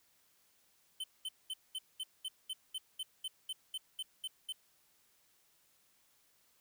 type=tone bursts; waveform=square; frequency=3067 Hz; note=G7; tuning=38 cents flat; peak=-38 dBFS; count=15; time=1-4.525 s; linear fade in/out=5 ms; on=39 ms; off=210 ms; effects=white hiss -71 dBFS RMS until 6.6 s